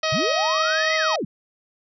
harmonic tone, 632 Hz, D#5, 27 cents sharp, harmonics 1 / 2 / 3 / 4 / 5 / 6 / 7 / 8 / 9, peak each -24 / -27 / -29 / -30 / -31 / -32 / -32 / -33 / -34 dBFS, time 0.03-1.16 s, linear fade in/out 5 ms
sine linear two-way sweep, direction up then down, 103.83 to 2069 to 138 Hz, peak -23 dBFS, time 0.12-1.25 s, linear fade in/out 5 ms, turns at 0.95 s
effects none

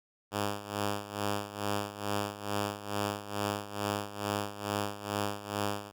5% pulse tone with tremolo, 102.5 Hz, G#2, 22 cents flat, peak -18 dBFS, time 0.31-5.92 s, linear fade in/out 50 ms, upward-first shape sine, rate 2.3 Hz, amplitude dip 80%, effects none

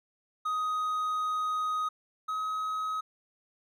triangle tone pair in turn, 1252 / 1270.9 Hz, D#6 / D#6, +10 / +36 cents, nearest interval unison, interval 26 cents, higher second, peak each -26 / -28 dBFS, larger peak first, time 0.45-1.89 / 2.28-3.01 s, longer first, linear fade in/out 10 ms, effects none

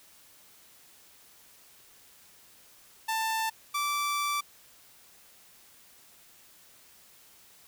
sawtooth tone pair in turn, 889 / 1164.6 Hz, A5 / D6, +18 / -15 cents, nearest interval perfect fourth, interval 467 cents, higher second, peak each -24 / -24 dBFS, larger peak neither, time 3.08-3.5 / 3.74-4.41 s, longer second, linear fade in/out 10 ms, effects white hiss -57 dBFS RMS until 7.67 s

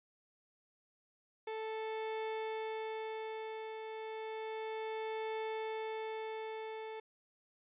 30% pulse tone with tremolo, 439.8 Hz, A4, 1 cent flat, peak -34 dBFS, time 1.47-7 s, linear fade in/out 5 ms, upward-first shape triangle, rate 0.32 Hz, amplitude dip 50%, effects resampled to 8000 Hz

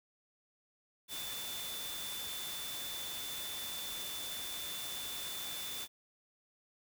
sine tone in noise, 3520 Hz, A7, in tune, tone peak -43 dBFS, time 1.08-5.88 s, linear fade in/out 50 ms, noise white, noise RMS -43 dBFS, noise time 1.08-5.88 s, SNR -3 dB, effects none

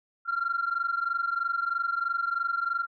sine tone pair together, 1367.9 / 1391 Hz, F6 / F6, -36 / -7 cents, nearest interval unison, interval 29 cents, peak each -28 dBFS, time 0.25-2.87 s, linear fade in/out 50 ms, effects tanh soft clip ceiling -20 dBFS

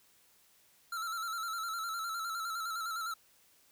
square tone with vibrato, 1344 Hz, E6, 33 cents sharp, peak -36 dBFS, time 0.92-3.14 s, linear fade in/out 5 ms, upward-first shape square, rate 9.8 Hz, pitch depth 49 cents each way, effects white hiss -66 dBFS RMS until 3.71 s

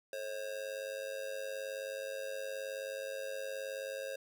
square tone with amplitude modulation, 537 Hz, C5, 45 cents sharp, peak -36 dBFS, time 0.13-4.16 s, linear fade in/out 2 ms, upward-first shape sine, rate 99 Hz, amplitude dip 75%, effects none

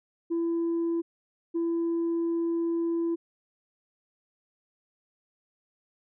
sine tone pair in turn, 335.5 / 335.5 Hz, E4 / E4, +31 / +31 cents, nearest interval unison, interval 0 cents, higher neither, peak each -23 dBFS, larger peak neither, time 0.3-1.02 / 1.54-3.16 s, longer second, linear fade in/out 20 ms, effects tanh soft clip ceiling -23 dBFS

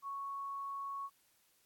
sine tone, 1108.7 Hz, C#6, in tune, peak -39 dBFS, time 0.02-1.1 s, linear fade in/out 50 ms, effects white hiss -72 dBFS RMS until 1.65 s + AAC 64 kbps

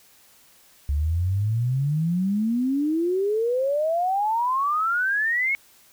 sine exponential sweep, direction up, 69.3 to 2217 Hz, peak -20 dBFS, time 0.89-5.55 s, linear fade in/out 0 ms, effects white hiss -55 dBFS RMS until 5.92 s

